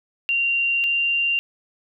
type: tone pair in turn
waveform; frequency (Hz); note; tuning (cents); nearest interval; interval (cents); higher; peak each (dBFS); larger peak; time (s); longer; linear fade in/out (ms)
sine; 2767 / 2777; F7 / F7; -17 / -10; unison; 7; second; -18; neither; 0.29-0.84 / 0.84-1.39; neither; 0
effects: none